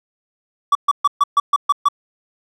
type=tone bursts; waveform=triangle; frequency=1145 Hz; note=D6; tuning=44 cents flat; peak=-8 dBFS; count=8; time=0.72-1.886 s; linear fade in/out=5 ms; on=32 ms; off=130 ms; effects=none